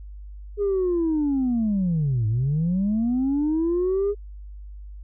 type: linear two-way sweep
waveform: sine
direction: down then up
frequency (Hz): 415.3 to 105.1 to 415.3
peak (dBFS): -18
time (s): 0.57-4.15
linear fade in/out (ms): 50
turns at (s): 2.27
effects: tanh soft clip ceiling -17 dBFS + added 50 Hz sine -36 dBFS peak until 5.03 s